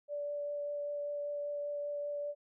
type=tone with vibrato; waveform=sine; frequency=581 Hz; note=D5; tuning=19 cents flat; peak=-35 dBFS; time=0.08-2.35 s; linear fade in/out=50 ms; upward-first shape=triangle; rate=5.1 Hz; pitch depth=9 cents each way; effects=none